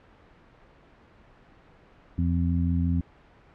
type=harmonic tone; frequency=85.7 Hz; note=F2; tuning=32 cents flat; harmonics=1 / 2 / 3; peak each=-24 / -27 / -29 dBFS; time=2.18-3.01 s; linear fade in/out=5 ms; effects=pink hiss -55 dBFS RMS until 3.54 s + low-pass 2000 Hz 12 dB/octave